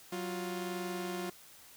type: tone pair together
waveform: sawtooth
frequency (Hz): 186.31 / 351.7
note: F#3 / F4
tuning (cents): +12 / +12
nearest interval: major seventh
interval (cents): 1100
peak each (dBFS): -36 / -34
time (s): 0.12-1.3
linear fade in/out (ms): 5
effects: white hiss -56 dBFS RMS until 1.76 s